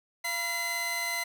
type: tone cluster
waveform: sawtooth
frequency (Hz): 688 / 971 / 2045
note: F5 / B5 / C7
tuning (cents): -26 / -30 / -40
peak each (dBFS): -35 / -35 / -27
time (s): 0.24-1.24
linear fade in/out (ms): 10
effects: none